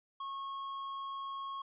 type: tone with hard clipping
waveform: sine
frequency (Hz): 1093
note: C#6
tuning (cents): -25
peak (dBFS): -40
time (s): 0.2-1.62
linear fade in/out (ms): 5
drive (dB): 6
effects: resampled to 8000 Hz